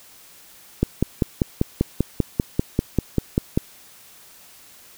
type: click train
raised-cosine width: 3 ms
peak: -4 dBFS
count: 15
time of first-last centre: 0.83-3.575 s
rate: 5.1 Hz
effects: white hiss -48 dBFS RMS until 4.97 s